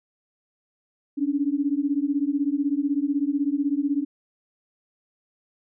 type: beating tone pair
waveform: sine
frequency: 277.2 / 293.2 Hz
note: C#4 / D4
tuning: 0 / -3 cents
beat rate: 16 Hz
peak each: -24 dBFS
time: 1.17-4.05 s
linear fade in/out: 20 ms
effects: none